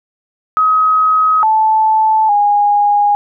sine tone with pitch steps, 1268 / 874 / 822 Hz, D#6 / A5 / G#5, +32 / -12 / -18 cents, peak -8 dBFS, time 0.57-3.15 s, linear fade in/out 0 ms, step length 860 ms, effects none

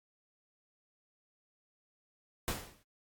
pink noise with exponential decay, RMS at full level -32 dBFS, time 2.48-2.83 s, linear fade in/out 0 ms, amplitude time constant 76 ms, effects noise-tail reverb RT60 0.1 s tail -24 dB re dry + AAC 64 kbps

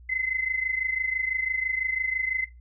sine tone pair together, 2044 / 2070 Hz, C7 / C7, -41 / -19 cents, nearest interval unison, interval 22 cents, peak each -25 / -30 dBFS, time 0.09-2.45 s, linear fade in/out 10 ms, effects noise-tail reverb RT60 0.2 s tail -18 dB re dry + added 60 Hz sine -46 dBFS peak until 2.6 s

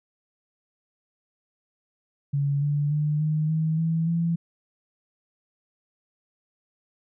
sine tone with pitch steps, 141.6 / 145.67 / 149.85 / 154.15 / 158.57 / 163.13 / 167.81 Hz, C#3 / D3 / D3 / D#3 / D#3 / E3 / E3, +37 / -14 / +35 / -16 / +33 / -18 / +31 cents, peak -21 dBFS, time 2.33-4.36 s, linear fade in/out 10 ms, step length 290 ms, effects none

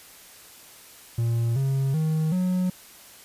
triangle tone with pitch steps, 116.54 / 135.42 / 157.37 / 182.87 Hz, A#2 / C#3 / D#3 / F#3, 0 / -40 / +20 / -20 cents, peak -19 dBFS, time 1.18-2.7 s, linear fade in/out 5 ms, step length 380 ms, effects white hiss -48 dBFS RMS until 3.24 s + resampled to 32000 Hz

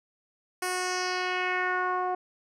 10% pulse tone with low-pass filter sweep, 365.3 Hz, F#4, 22 cents flat, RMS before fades -29 dBFS, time 0.62-2.15 s, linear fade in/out 5 ms, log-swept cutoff 11000 to 780 Hz, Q 2.2, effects none

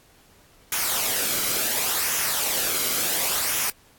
white noise with flanger, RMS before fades -24 dBFS, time 0.72-3.7 s, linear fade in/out 2 ms, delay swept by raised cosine 0.23 to 1.15 ms, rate 0.7 Hz, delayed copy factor -0.5, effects pink hiss -56 dBFS RMS until 3.98 s + AAC 64 kbps

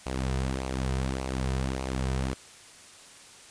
sawtooth tone with flanger, 65.41 Hz, C2, in tune, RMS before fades -30 dBFS, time 0.06-2.34 s, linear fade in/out 0 ms, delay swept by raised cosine 0.56 to 3.66 ms, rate 1.7 Hz, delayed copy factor -0.55, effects white hiss -50 dBFS RMS until 3.5 s + resampled to 22050 Hz

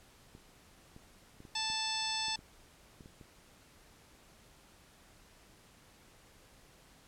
clicks, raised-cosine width 3 ms, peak -39 dBFS, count 10, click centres 0.351 / 0.964 / 1.404 / 1.452 / 1.701 / 2.283 / 2.391 / 3.008 / 3.059 / 3.212 s
harmonic tone, 880 Hz, A5, in tune, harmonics 1 / 2 / 3 / 4 / 5 / 6 / 7 / 9, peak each -40 / -46 / -42 / -39 / -41 / -39 / -46 / -45 dBFS, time 1.55-2.36 s, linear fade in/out 5 ms
effects pink hiss -61 dBFS RMS until 7.07 s + low-pass 12000 Hz 12 dB/octave

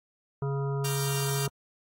harmonic tone, 138.59 Hz, C#3, in tune, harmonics 1 / 3 / 5 / 7 / 9 / 10, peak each -28 / -34 / -44 / -42 / -44 / -50 dBFS, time 0.42-1.48 s, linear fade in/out 2 ms
5% pulse chord, G minor seventh, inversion first, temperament equal, 932.3 / 1174.7 / 1396.9 / 1568 Hz, Bb5 / D6 / F6 / G6, 0 / 0 / 0 / 0 cents, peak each -26 dBFS, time 0.84-1.47 s, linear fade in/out 10 ms
effects AAC 48 kbps

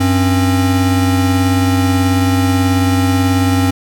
square tone pair together, 95.4 / 267.8 Hz, G2 / C4, -47 / +40 cents, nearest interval octave + tritone, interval 1787 cents, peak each -14 dBFS, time 0-3.71 s, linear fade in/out 10 ms, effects none

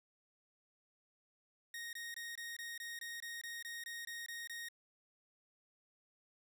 sawtooth tone bursts, 1864.7 Hz, A#6, in tune, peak -40 dBFS, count 14, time 1.74-4.686 s, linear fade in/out 2 ms, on 190 ms, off 22 ms, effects none

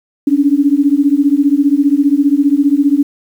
sine beating tone pair, 277.2 / 292.2 Hz, C#4 / D4, 0 / -9 cents, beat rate 15 Hz, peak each -11 dBFS, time 0.27-3.03 s, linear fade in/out 5 ms, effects 7-bit

